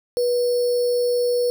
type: tone with sample-and-hold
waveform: sine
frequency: 487.6 Hz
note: B4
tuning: 22 cents flat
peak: -17 dBFS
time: 0.17-1.5 s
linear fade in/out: 0 ms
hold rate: 4900 Hz
effects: none